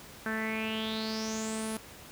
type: tone with low-pass filter sweep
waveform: sawtooth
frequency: 220 Hz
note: A3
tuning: in tune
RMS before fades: -34 dBFS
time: 0.26-1.77 s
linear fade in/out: 0 ms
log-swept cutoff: 1600 to 11000 Hz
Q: 7.2
effects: pink hiss -49 dBFS RMS until 2.11 s + high-pass 60 Hz 12 dB/octave